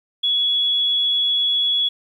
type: tone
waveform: sine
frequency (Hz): 3373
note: G#7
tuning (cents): +26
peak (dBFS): -16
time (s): 0.23-1.89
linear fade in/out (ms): 10
effects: 9-bit